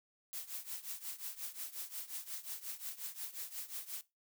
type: noise with tremolo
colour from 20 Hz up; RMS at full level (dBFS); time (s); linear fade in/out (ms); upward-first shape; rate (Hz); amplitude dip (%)
blue; -41; 0.33-4.01; 0; triangle; 5.6; 90
effects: noise-tail reverb RT60 0.2 s tail -17 dB re dry